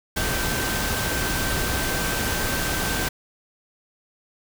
sine tone in noise, 1554 Hz, G6, 16 cents flat, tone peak -31 dBFS, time 0.16-3.09 s, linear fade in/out 10 ms, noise pink, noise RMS -25 dBFS, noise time 0.16-3.09 s, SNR -9 dB, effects none

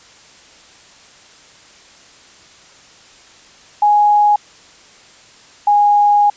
sine tone pair in turn, 831 / 824.3 Hz, G#5 / G#5, +1 / -13 cents, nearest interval unison, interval 14 cents, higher first, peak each -8 dBFS, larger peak neither, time 3.82-4.36 / 5.67-6.3 s, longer second, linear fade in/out 5 ms, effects white hiss -44 dBFS RMS until 6.36 s + resampled to 16000 Hz

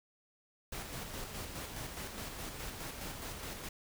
pink noise with tremolo, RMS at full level -42 dBFS, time 0.72-3.69 s, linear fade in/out 5 ms, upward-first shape square, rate 4.8 Hz, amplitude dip 35%, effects none

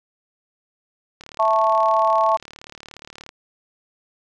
click train, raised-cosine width 0.2 ms, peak -21 dBFS, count 78, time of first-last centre 1.21-3.291 s, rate 37 Hz
sine chord, A major, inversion second, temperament just, 660 / 880 / 1100 Hz, E5 / A5 / C#6, +2 / 0 / -14 cents, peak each -19 dBFS, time 1.39-2.37 s, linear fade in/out 10 ms
effects none

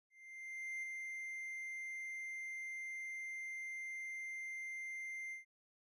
triangle tone with ADSR envelope, 2093 Hz, C7, in tune, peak -38 dBFS, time 0.1-5.45 s, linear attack 730 ms, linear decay 8 ms, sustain -3 dB, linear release 130 ms, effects resampled to 32000 Hz

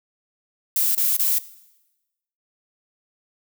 violet noise bursts, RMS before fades -20 dBFS, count 3, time 0.76-1.384 s, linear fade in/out 2 ms, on 190 ms, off 27 ms, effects noise-tail reverb RT60 1.0 s tail -18 dB re dry

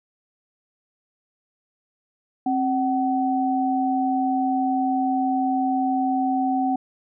sine tone pair together, 265.4 / 754.6 Hz, C4 / F#5, +25 / +34 cents, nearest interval octave + tritone, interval 1809 cents, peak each -22 dBFS, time 2.46-6.76 s, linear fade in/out 5 ms, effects none

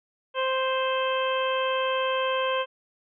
harmonic tone, 523.3 Hz, C5, in tune, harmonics 1 / 2 / 3 / 4 / 5 / 6, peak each -26 / -28 / -34 / -41 / -34 / -34 dBFS, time 0.34-2.66 s, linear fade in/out 50 ms, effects none

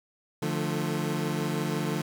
25% pulse chord, D minor, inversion none, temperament equal with one note detuned, 148.71 / 174.61 / 220 Hz, D3 / F3 / A3, +22 / 0 / 0 cents, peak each -27 / -28 / -30 dBFS, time 0.42-2.02 s, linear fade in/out 5 ms, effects none

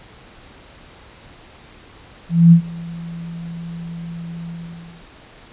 sine tone with ADSR envelope, 168.4 Hz, E3, 37 cents sharp, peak -3 dBFS, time 2.29-5.07 s, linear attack 230 ms, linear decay 91 ms, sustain -24 dB, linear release 580 ms, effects pink hiss -44 dBFS RMS until 5.52 s + resampled to 8000 Hz

